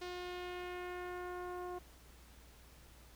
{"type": "tone with low-pass filter sweep", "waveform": "sawtooth", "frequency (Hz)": 358.3, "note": "F4", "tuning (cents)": 44, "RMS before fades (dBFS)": -44, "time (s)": [0.01, 1.79], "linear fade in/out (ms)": 10, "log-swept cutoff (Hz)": [4700, 960], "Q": 1.5, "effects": ["added 60 Hz sine -59 dBFS peak until 3.15 s", "pink hiss -62 dBFS RMS until 3.15 s"]}